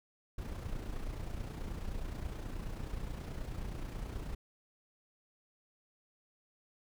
brown noise with amplitude modulation, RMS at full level -38 dBFS, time 0.38-4.35 s, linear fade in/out 5 ms, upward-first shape sine, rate 29.4 Hz, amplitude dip 50%, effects none

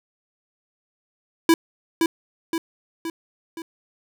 square tone with echo, 329.6 Hz, E4, in tune, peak -12 dBFS, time 1.49-1.54 s, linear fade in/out 2 ms, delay 520 ms, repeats 4, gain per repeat -5 dB, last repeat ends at 3.62 s, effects none

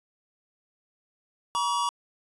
square tone pair together, 956.1 / 1137 Hz, A#5 / C#6, +44 / +44 cents, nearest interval minor third, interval 300 cents, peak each -28 / -28 dBFS, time 1.55-1.89 s, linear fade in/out 0 ms, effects resampled to 24000 Hz

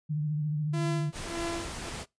sine tone with vibrato, 150.8 Hz, D3, 46 cents sharp, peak -27 dBFS, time 0.09-1.11 s, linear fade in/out 20 ms, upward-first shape triangle, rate 14 Hz, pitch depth 55 cents each way
sawtooth tone with tremolo, 338.2 Hz, E4, 44 cents sharp, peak -27 dBFS, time 0.73-1.9 s, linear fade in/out 10 ms, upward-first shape sine, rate 1.7 Hz, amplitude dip 100%
pink noise, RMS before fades -38 dBFS, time 1.12-2.06 s, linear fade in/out 50 ms
effects noise-tail reverb RT60 0.2 s tail -23 dB re dry + resampled to 22050 Hz

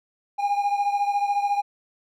triangle beating tone pair, 809 / 823 Hz, G#5 / G#5, -46 / -16 cents, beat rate 14 Hz, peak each -20 / -25 dBFS, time 0.38-1.62 s, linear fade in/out 20 ms, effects none

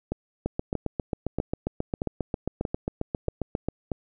two click trains, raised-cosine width 2 ms, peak -14 / -13 dBFS, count 7 / 25, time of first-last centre 0.12-3.917 / 0.46-3.686 s, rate 1.58 / 7.44 Hz, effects none

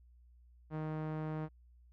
sawtooth tone with low-pass filter, 155.56 Hz, D#3, in tune, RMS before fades -39 dBFS, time 0.7-1.49 s, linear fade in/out 50 ms, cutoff 1300 Hz, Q 0.78, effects added 60 Hz sine -59 dBFS peak until 1.92 s

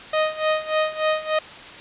sawtooth tone with tremolo, 622.3 Hz, D#5, in tune, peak -13 dBFS, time 0.13-1.39 s, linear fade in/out 5 ms, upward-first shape sine, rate 3.4 Hz, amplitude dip 85%, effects white hiss -39 dBFS RMS until 1.8 s + resampled to 8000 Hz

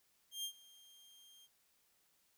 sawtooth tone with ADSR envelope, 3200 Hz, G7, 35 cents sharp, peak -35 dBFS, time 0.31-1.48 s, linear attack 130 ms, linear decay 82 ms, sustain -22 dB, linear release 37 ms, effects white hiss -75 dBFS RMS until 2.37 s

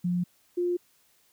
sine tone pair in turn, 177.2 / 352.9 Hz, F3 / F4, +25 / +18 cents, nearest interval octave, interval 1193 cents, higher second, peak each -24 dBFS, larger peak neither, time 0.04-0.24 / 0.57-0.77 s, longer neither, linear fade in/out 10 ms, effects white hiss -65 dBFS RMS until 1.32 s

